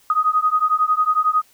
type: beating tone pair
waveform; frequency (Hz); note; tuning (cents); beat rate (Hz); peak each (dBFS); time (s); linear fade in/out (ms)
sine; 1244.5 / 1255.5; D#6 / D#6; 0 / +15; 11; -18; 0.1-1.42; 2
effects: white hiss -55 dBFS RMS until 1.53 s